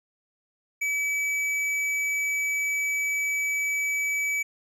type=tone with tanh clipping; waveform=triangle; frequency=2291 Hz; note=D7; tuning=44 cents flat; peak=-26 dBFS; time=0.81-4.43 s; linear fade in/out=10 ms; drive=16 dB; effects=none